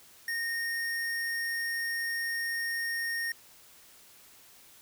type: tone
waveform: square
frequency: 1848 Hz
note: A#6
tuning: 16 cents flat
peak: -31 dBFS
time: 0.28-3.32 s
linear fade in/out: 2 ms
effects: white hiss -56 dBFS RMS until 4.81 s